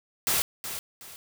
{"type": "noise with echo", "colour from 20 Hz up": "white", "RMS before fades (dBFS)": -25, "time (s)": [0.27, 0.42], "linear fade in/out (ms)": 0, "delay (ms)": 370, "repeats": 2, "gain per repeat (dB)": -10, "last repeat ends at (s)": 1.16, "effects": []}